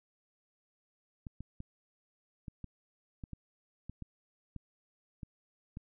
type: clicks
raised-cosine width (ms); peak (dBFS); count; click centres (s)
5; -30; 12; 1.268 / 1.406 / 1.604 / 2.482 / 2.643 / 3.238 / 3.333 / 3.896 / 4.023 / 4.563 / 5.232 / 5.771
effects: none